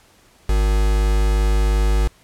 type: tone with quantisation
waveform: triangle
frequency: 51.4 Hz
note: G#1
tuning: 17 cents flat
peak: -12 dBFS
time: 0.49-2.08 s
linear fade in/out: 5 ms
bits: 4
effects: pink hiss -53 dBFS RMS until 2.23 s + low-pass 12000 Hz 12 dB/octave